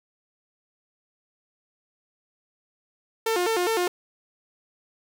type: tone with vibrato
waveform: sawtooth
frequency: 400 Hz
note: G4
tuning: 35 cents sharp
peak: -18 dBFS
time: 3.26-3.88 s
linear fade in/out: 5 ms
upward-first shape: square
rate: 4.9 Hz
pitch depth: 200 cents each way
effects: none